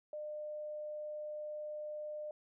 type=tone; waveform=sine; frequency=603 Hz; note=D5; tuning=46 cents sharp; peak=-40 dBFS; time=0.13-2.31 s; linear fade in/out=2 ms; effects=none

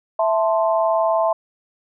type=chord; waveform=sine; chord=A minor; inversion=second; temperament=equal; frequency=659.3 / 880 / 1046.5 Hz; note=E5 / A5 / C6; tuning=0 / 0 / 0 cents; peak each=-17 / -22 / -23 dBFS; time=0.19-1.33 s; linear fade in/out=5 ms; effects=none

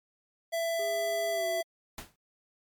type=tone; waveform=square; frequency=666 Hz; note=E5; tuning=18 cents sharp; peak=-29 dBFS; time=0.52-1.63 s; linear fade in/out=20 ms
type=tone with pitch glide; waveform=triangle; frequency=408.1 to 369.9 Hz; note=G#4 to F#4; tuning=-30 to 0 cents; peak=-36 dBFS; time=0.79-1.61 s; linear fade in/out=5 ms; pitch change=-170 cents; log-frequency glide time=1.31-1.47 s
type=noise with exponential decay; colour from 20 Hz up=pink; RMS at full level=-37 dBFS; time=1.98-2.16 s; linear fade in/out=2 ms; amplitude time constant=38 ms
effects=MP3 96 kbps

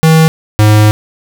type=tone pair in turn; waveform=square; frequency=160.1 / 106.39 Hz; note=D#3 / G#2; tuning=+50 / +42 cents; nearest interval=perfect fifth; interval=708 cents; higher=first; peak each=-4 dBFS; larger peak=neither; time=0.03-0.28 / 0.59-0.91 s; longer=second; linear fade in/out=0 ms; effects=none

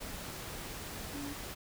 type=tone in noise; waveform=sine; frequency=284.9 Hz; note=C#4; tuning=48 cents sharp; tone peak=-40 dBFS; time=1.13-1.34 s; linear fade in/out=20 ms; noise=pink; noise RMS=-43 dBFS; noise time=0-1.55 s; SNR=0 dB; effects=none

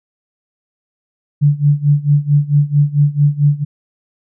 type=tone with tremolo; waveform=sine; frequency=145.5 Hz; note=D3; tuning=16 cents flat; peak=-6 dBFS; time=1.41-3.65 s; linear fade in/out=20 ms; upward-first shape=sine; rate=4.5 Hz; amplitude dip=90%; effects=none

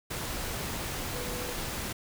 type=tone in noise; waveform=sine; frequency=493.9 Hz; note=B4; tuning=in tune; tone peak=-40 dBFS; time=1.14-1.53 s; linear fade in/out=10 ms; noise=pink; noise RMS=-35 dBFS; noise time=0.1-1.93 s; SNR=-8 dB; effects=none

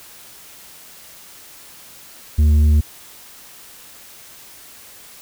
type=tone with tanh clipping; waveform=triangle; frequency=75.4 Hz; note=D2; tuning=46 cents sharp; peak=-11 dBFS; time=2.38-2.81 s; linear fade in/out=10 ms; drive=10 dB; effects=white hiss -42 dBFS RMS until 5.21 s

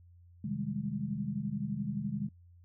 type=chord; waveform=sine; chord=Ab major seventh; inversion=first; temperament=equal; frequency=130.81 / 155.56 / 196 / 207.7 Hz; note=C3 / Eb3 / G3 / Ab3; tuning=0 / 0 / 0 / 0 cents; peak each=-40 / -39 / -39 / -36 dBFS; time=0.44-2.29 s; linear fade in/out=5 ms; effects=noise-tail reverb RT60 0.1 s tail -20 dB re dry + added 87 Hz sine -55 dBFS peak until 2.64 s

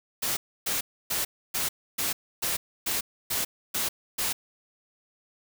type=noise bursts; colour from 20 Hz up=white; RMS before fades=-28 dBFS; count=10; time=0.22-4.33 s; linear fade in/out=10 ms; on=150 ms; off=290 ms; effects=none

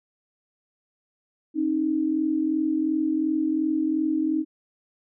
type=tone pair together; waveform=sine; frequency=270 / 312.8 Hz; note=C#4 / D#4; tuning=-45 / +9 cents; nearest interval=minor third; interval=254 cents; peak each=-27 / -22 dBFS; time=1.54-4.45 s; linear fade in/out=50 ms; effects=none

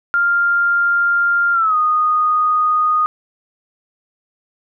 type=tone with pitch glide; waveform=sine; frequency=1397 to 1237.4 Hz; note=F6 to D#6; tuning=0 to -10 cents; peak=-12 dBFS; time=0.14-3.06 s; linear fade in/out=0 ms; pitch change=-210 cents; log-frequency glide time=1.53-1.76 s; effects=none

